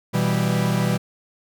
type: chord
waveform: 45% pulse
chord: E minor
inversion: second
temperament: equal with one note detuned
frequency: 123.47 / 163.68 / 196 Hz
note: B2 / E3 / G3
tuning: 0 / -12 / 0 cents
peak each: -23 dBFS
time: 0.13-0.98 s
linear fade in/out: 20 ms
effects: none